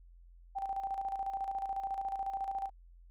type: tone with tremolo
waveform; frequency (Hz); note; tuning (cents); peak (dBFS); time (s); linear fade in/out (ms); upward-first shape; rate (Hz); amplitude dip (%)
sine; 781; G5; -7; -32; 0.55-2.7; 20; square; 14; 55
effects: added 43 Hz sine -54 dBFS peak until 3.1 s